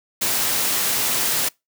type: noise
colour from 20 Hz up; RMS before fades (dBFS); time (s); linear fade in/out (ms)
white; -21; 0.21-1.49; 10
effects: noise-tail reverb RT60 0.2 s tail -25 dB re dry + high-pass 100 Hz 12 dB/octave